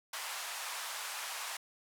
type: band-pass noise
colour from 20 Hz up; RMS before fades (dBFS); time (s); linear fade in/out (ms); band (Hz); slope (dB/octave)
pink; -41; 0.13-1.57; 5; 790 to 13000; 24
effects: none